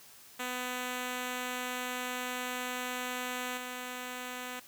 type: tone with level steps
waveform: 5% pulse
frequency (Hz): 250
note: B3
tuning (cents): +21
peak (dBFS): -23 / -27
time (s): 0.39-4.6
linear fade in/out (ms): 10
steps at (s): 3.57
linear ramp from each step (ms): 5
effects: white hiss -55 dBFS RMS until 4.67 s + high-pass 60 Hz 12 dB/octave